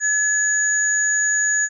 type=tone pair together; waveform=sine; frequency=1698 / 6796 Hz; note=G#6 / G#8; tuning=+38 / +39 cents; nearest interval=2 octaves; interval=2401 cents; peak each=-19 dBFS; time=0-1.69 s; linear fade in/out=50 ms; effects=none